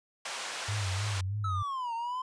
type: band-pass noise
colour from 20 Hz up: pink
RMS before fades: -38 dBFS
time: 0.25-1.21 s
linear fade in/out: 5 ms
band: 840 to 8300 Hz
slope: 12 dB/octave
type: tone with vibrato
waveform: sine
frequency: 99 Hz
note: G2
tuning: 18 cents sharp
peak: -30 dBFS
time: 0.68-1.63 s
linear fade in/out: 10 ms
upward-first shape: sine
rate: 3.2 Hz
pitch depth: 110 cents each way
type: linear two-way sweep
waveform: triangle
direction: down then up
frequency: 1318.5 to 908 to 1035 Hz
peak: -30 dBFS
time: 1.44-2.22 s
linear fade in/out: 5 ms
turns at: 1.94 s
effects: resampled to 22050 Hz